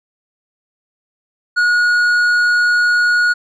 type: tone with tanh clipping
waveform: triangle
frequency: 1449 Hz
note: F#6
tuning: 37 cents flat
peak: -12 dBFS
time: 1.56-3.34 s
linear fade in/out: 20 ms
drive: 11 dB
effects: none